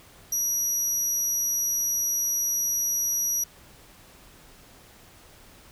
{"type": "tone", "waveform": "35% pulse", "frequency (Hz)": 5800, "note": "F#8", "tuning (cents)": -35, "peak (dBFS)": -21, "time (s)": [0.32, 3.44], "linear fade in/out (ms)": 5, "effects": ["pink hiss -52 dBFS RMS until 5.71 s"]}